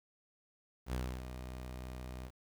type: tone with ADSR envelope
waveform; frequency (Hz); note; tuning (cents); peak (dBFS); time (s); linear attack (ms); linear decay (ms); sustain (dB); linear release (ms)
sawtooth; 62.9; B1; +32; -30; 0.86-2.32; 69; 280; -9; 67
effects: 10-bit